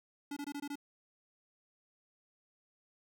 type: tone bursts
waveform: square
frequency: 287 Hz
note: D4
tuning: 40 cents flat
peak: -39 dBFS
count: 6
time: 0.31-0.756 s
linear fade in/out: 5 ms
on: 56 ms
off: 22 ms
effects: none